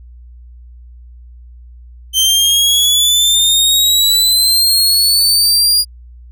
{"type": "exponential sweep", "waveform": "sawtooth", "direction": "up", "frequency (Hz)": [3100, 4857], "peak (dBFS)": -6, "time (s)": [2.13, 5.85], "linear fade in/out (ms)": 50, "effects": ["added 60 Hz sine -34 dBFS peak until 6.31 s"]}